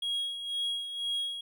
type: tone with tremolo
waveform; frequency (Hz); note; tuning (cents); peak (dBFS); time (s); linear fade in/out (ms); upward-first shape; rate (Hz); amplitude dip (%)
triangle; 3299; G#7; -12; -27; 0.02-1.41; 5; sine; 2; 60
effects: none